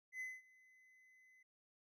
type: tone with ADSR envelope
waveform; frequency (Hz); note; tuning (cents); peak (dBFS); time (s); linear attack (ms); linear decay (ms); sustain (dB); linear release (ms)
triangle; 2030; B6; +47; -40; 0.12-1.43; 85; 210; -24; 6
effects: none